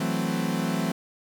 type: chord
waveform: 40% pulse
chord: F# half-diminished seventh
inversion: third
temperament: equal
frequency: 164.81 / 185 / 220 / 261.6 Hz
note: E3 / F#3 / A3 / C4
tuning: 0 / 0 / 0 / 0 cents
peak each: -29 / -29 / -30 / -30 dBFS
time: 0-0.92 s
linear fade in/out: 5 ms
effects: none